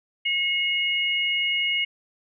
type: tone pair together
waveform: sine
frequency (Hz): 2175 / 2873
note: C#7 / F7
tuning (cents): -33 / +48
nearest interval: perfect fourth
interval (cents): 481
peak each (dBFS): -24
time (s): 0.25-1.85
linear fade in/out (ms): 10
effects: none